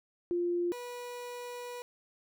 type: tone pair in turn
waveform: sine / 30% pulse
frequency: 349.2 / 487.9 Hz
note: F4 / B4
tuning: 0 / -21 cents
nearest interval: tritone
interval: 579 cents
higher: second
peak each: -28 / -37 dBFS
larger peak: first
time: 0.31-0.72 / 0.72-1.82 s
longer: second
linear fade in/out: 0 ms
effects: none